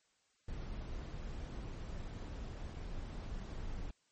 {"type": "noise", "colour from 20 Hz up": "brown", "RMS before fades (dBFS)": -43, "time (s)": [0.48, 3.91], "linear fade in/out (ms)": 5, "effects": ["white hiss -75 dBFS RMS until 4.11 s", "MP3 32 kbps"]}